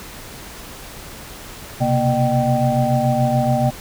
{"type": "tone cluster", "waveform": "sine", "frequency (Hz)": [126, 133, 236.2, 606, 775], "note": ["B2", "C3", "A#3", "D#5", "G5"], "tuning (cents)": [35, 29, 23, -46, -20], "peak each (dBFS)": -21, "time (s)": [1.8, 3.71], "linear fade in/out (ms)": 20, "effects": ["pink hiss -36 dBFS RMS until 3.8 s"]}